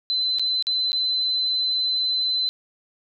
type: tone with dropouts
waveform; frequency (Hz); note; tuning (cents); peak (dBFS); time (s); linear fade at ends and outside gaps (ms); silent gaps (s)
sine; 4044; B7; +40; -20; 0.1-2.49; 0; 0.386-0.395 / 0.625-0.669 / 0.919-0.93
effects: none